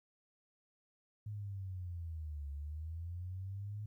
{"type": "linear two-way sweep", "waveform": "sine", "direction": "down then up", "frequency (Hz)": [106.6, 70.1, 106.6], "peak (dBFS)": -40, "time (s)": [1.26, 3.86], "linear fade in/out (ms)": 5, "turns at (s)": 2.5, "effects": ["13-bit"]}